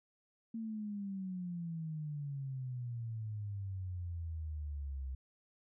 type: exponential sweep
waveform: sine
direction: down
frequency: 228.6 to 64.8 Hz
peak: -38 dBFS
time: 0.54-5.15 s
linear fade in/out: 5 ms
effects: none